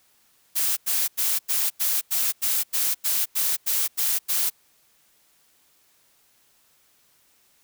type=noise bursts; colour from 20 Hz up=blue; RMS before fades=-23 dBFS; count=13; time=0.55-4.502 s; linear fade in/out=20 ms; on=220 ms; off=91 ms; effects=white hiss -62 dBFS RMS until 7.63 s